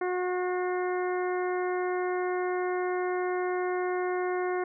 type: harmonic tone with a mistuned harmonic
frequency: 363 Hz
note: F#4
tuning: 33 cents flat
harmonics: 1 / 2 / 3 / 4 / 5 / 6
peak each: -28 / -34 / -38 / -40 / -42 / -44 dBFS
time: 0.01-4.64 s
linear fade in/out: 5 ms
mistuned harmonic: 6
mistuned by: -47 cents
effects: none